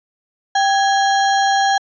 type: tone with sample-and-hold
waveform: sine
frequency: 786 Hz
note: G5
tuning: 4 cents sharp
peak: -12 dBFS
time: 0.55-1.78 s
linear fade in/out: 5 ms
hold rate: 2450 Hz
effects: resampled to 16000 Hz